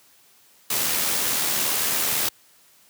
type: noise with amplitude modulation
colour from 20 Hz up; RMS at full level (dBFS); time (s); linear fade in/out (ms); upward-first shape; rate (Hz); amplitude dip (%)
white; -22; 0.7-2.29; 5; sine; 77.9; 30
effects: white hiss -56 dBFS RMS until 2.89 s + high-pass 100 Hz 12 dB/octave